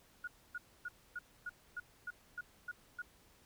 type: tone bursts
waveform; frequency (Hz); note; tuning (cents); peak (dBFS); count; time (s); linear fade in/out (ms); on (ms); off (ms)
sine; 1447; F#6; -39; -39; 10; 0.24-3.02; 5; 35; 270
effects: pink hiss -66 dBFS RMS until 3.45 s